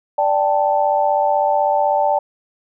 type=chord; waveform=sine; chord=D suspended fourth; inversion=none; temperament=equal; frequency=587.3 / 784 / 880 Hz; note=D5 / G5 / A5; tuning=0 / 0 / 0 cents; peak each=-18 dBFS; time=0.18-2.19 s; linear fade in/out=5 ms; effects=none